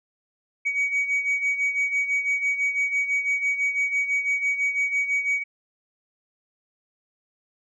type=beating tone pair; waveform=sine; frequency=2257 / 2263 Hz; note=C#7 / C#7; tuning=+31 / +35 cents; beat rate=6 Hz; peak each=-21 / -26 dBFS; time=0.65-5.44 s; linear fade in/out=20 ms; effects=tanh soft clip ceiling -18 dBFS